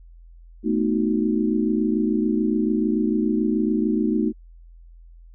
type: chord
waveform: sine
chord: B dominant seventh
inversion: third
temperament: equal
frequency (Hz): 220 / 246.9 / 311.1 / 370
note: A3 / B3 / D#4 / F#4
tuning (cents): 0 / 0 / 0 / 0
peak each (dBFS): -22 / -26 / -23 / -27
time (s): 0.63-4.33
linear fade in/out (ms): 50
effects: added 42 Hz sine -43 dBFS peak until 5.34 s